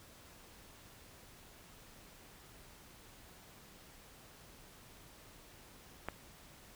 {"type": "click", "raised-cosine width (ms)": 0.5, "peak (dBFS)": -22, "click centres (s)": 6.086, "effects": ["pink hiss -58 dBFS RMS until 6.75 s"]}